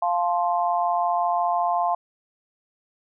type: chord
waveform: sine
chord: F major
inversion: none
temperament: just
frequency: 698.5 / 873.1 / 1047.7 Hz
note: F5 / A5 / C6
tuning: 0 / -14 / +2 cents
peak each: -22 / -26 / -26 dBFS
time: 0.02-1.95 s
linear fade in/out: 5 ms
effects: none